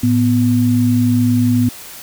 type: tone pair together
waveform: sine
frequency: 110 / 246.4 Hz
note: A2 / B3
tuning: 0 / -4 cents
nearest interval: octave + major second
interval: 1396 cents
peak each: -15 / -12 dBFS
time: 0.03-1.69 s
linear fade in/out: 5 ms
effects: white hiss -34 dBFS RMS until 2.02 s